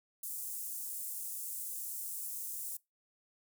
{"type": "high-pass noise", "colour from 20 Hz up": "pink", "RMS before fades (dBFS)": -41, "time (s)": [0.23, 2.77], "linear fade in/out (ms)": 5, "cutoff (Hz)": 8600, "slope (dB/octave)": 24, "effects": ["noise-tail reverb RT60 0.2 s tail -23 dB re dry"]}